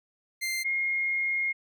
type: tone pair in turn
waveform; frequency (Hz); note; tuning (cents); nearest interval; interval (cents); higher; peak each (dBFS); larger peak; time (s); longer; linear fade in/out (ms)
sawtooth / sine; 2093 / 2142; C7 / C7; 0 / +40; unison; 40; second; -25; neither; 0.41-0.64 / 0.64-1.53; second; 20
effects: none